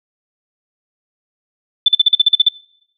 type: tone bursts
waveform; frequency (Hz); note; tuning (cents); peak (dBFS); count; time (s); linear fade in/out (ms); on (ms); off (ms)
sine; 3520; A7; 0; -5; 10; 1.86-2.487; 5; 24; 43
effects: noise-tail reverb RT60 0.7 s tail -22 dB re dry